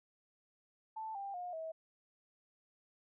sine tone with pitch steps, 880 / 793.1 / 714.8 / 644.2 Hz, A5 / G5 / F5 / E5, 0 / +20 / +40 / -40 cents, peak -40 dBFS, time 0.96-1.72 s, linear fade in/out 10 ms, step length 190 ms, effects none

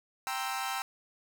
sawtooth chord, C dominant seventh, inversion second, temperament equal, 784 / 932.3 / 1046.5 / 1318.5 Hz, G5 / Bb5 / C6 / E6, 0 / 0 / 0 / 0 cents, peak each -32 / -36 / -37 / -34 dBFS, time 0.27-0.82 s, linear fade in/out 0 ms, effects none

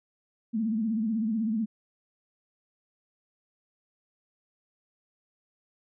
sine tone with vibrato, 220.7 Hz, A3, 5 cents sharp, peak -25 dBFS, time 0.53-1.66 s, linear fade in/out 20 ms, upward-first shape sine, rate 16 Hz, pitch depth 98 cents each way, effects none

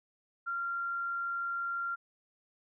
sine tone, 1383 Hz, F6, 17 cents flat, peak -32 dBFS, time 0.46-1.96 s, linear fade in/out 20 ms, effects none

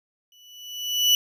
35% pulse tone with exponential growth, 2960 Hz, F#7, in tune, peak -12 dBFS, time 0.32-1.15 s, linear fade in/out 1 ms, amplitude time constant 180 ms, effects none

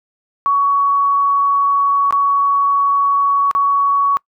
sine tone with dropouts, 1122 Hz, C#6, 21 cents sharp, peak -11 dBFS, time 0.46-4.17 s, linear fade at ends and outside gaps 0 ms, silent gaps 2.108-2.125 / 3.512-3.55 s, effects noise-tail reverb RT60 0.1 s tail -25 dB re dry

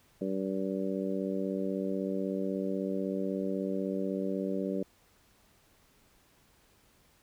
harmonic tone, 96.2 Hz, G2, 32 cents flat, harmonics 2 / 3 / 4 / 5 / 6, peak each -34 / -36 / -37 / -38 / -39 dBFS, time 0.21-4.83 s, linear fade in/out 5 ms, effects pink hiss -65 dBFS RMS until 7.22 s

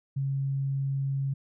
sine tone, 136.9 Hz, C#3, 21 cents flat, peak -26 dBFS, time 0.16-1.34 s, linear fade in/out 10 ms, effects none

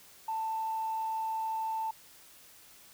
sine tone, 887 Hz, A5, 14 cents sharp, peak -30 dBFS, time 0.28-1.91 s, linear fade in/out 5 ms, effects tanh soft clip ceiling -26 dBFS + white hiss -56 dBFS RMS until 2.93 s

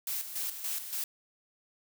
blue noise with tremolo, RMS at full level -34 dBFS, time 0.07-1.04 s, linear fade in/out 2 ms, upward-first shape square, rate 3.5 Hz, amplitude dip 60%, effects none

